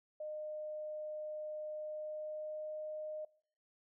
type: tone with pitch glide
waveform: sine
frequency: 611 to 614.9 Hz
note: D#5 to D#5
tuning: -32 to -21 cents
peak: -40 dBFS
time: 0.2-3.25 s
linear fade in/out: 5 ms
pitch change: +11 cents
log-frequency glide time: 1.73-2.72 s
effects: noise-tail reverb RT60 0.6 s tail -23 dB re dry